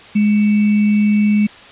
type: tone with sample-and-hold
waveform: sine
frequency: 209.2 Hz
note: G#3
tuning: 13 cents sharp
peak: -10 dBFS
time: 0.15-1.47 s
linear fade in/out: 10 ms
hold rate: 2450 Hz
effects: white hiss -39 dBFS RMS until 1.71 s + resampled to 8000 Hz